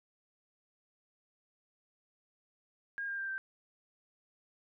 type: tone with pitch steps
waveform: sine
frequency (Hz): 1623 / 1602.5 / 1582.3 / 1562.3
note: G#6 / G6 / G6 / G6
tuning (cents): -40 / +38 / +16 / -6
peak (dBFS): -35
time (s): 2.98-3.38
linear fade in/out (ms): 0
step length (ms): 100
effects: none